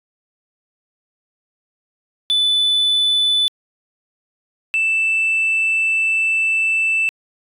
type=tone pair in turn; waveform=sine; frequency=3493 / 2649 Hz; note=A7 / E7; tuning=-13 / +8 cents; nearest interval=perfect fourth; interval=479 cents; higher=first; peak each=-11 / -13 dBFS; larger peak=first; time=2.3-3.48 / 4.74-7.09 s; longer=second; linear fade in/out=0 ms; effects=tanh soft clip ceiling -12 dBFS